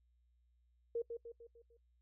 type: tone with echo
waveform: sine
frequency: 466.2 Hz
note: A#4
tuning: in tune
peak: -34 dBFS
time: 0.95-1.02 s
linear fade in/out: 5 ms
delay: 150 ms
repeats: 5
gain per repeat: -6 dB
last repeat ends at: 1.77 s
effects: noise-tail reverb RT60 0.1 s tail -23 dB re dry + added 60 Hz sine -70 dBFS peak until 2.01 s